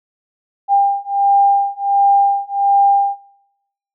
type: beating tone pair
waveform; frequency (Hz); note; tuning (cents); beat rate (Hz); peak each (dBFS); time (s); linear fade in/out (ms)
sine; 798 / 799.4; G5 / G5; +31 / +34; 1.4; -14; 0.68-3.17; 50
effects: noise-tail reverb RT60 1.0 s tail -24 dB re dry